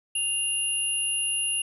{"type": "tone pair together", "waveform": "sine", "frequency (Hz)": [2800, 10564], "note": ["F7", "E9"], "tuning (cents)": [4, 3], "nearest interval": "octave + major seventh", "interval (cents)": 2299, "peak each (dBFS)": -27, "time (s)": [0.15, 1.62], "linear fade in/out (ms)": 5, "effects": []}